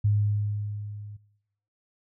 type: tone with level ramp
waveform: sine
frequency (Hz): 103.83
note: G#2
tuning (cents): 0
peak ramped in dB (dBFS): -18 to -40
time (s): 0.04-1.17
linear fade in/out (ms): 10
effects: noise-tail reverb RT60 1.0 s tail -23 dB re dry